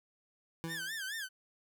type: tone with exponential decay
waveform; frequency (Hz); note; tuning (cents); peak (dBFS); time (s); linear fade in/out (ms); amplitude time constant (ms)
25% pulse; 164.81; E3; 0; -31; 0.64-1; 0; 77
type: tone with vibrato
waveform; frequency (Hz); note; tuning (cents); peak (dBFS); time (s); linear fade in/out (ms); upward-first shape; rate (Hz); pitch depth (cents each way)
sawtooth; 1661.2; G#6; 0; -34; 0.67-1.29; 50; sine; 4.6; 160
effects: none